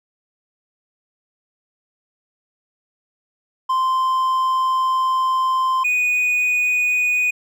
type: tone pair in turn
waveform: triangle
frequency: 1041 / 2476 Hz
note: C6 / D#7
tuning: -9 / -9 cents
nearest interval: octave + minor third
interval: 1500 cents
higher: second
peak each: -14 dBFS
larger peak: neither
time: 3.69-5.84 / 5.84-7.31 s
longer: first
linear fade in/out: 10 ms
effects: none